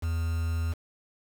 triangle tone with quantisation, 82.6 Hz, E2, 4 cents sharp, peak -24 dBFS, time 0.02-0.74 s, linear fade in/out 20 ms, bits 7, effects none

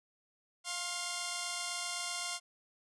5% pulse tone pair together, 701 / 1065.4 Hz, F5 / C6, +6 / +31 cents, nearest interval perfect fifth, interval 725 cents, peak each -27 dBFS, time 0.64-2.4 s, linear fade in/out 50 ms, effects resampled to 24000 Hz

